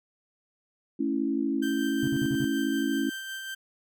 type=chord; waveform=sine; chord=A major; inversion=none; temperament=equal; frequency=220 / 277.2 / 329.6 Hz; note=A3 / C#4 / E4; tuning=0 / 0 / 0 cents; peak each=-32 / -27 / -30 dBFS; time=0.99-3.1 s; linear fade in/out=10 ms
type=tone with tremolo; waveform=30% pulse; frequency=1564 Hz; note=G6; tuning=4 cents flat; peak=-31 dBFS; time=1.62-3.55 s; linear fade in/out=10 ms; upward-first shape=sine; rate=5.4 Hz; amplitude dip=30%
type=tone bursts; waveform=triangle; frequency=137.7 Hz; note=C#3; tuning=11 cents flat; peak=-27 dBFS; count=5; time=2.03-2.445 s; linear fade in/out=0 ms; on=43 ms; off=50 ms
effects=none